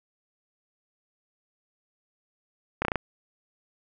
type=slowing click train; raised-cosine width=0.5 ms; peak=-10 dBFS; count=5; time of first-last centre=2.82-2.957 s; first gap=30 ms; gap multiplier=1.09; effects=none